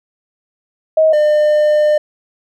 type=tone pair in turn; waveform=sine / triangle; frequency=632 / 602.2 Hz; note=D#5 / D5; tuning=+27 / +43 cents; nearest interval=minor second; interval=84 cents; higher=first; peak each=-7 dBFS; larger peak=neither; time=0.97-1.13 / 1.13-1.98 s; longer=second; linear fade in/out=5 ms; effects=none